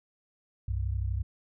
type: tone pair together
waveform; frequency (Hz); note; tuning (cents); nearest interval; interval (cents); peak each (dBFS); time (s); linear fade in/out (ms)
sine; 64.47 / 96.6; C2 / G2; -25 / -25; perfect fifth; 700; -30 / -31; 0.68-1.23; 5
effects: none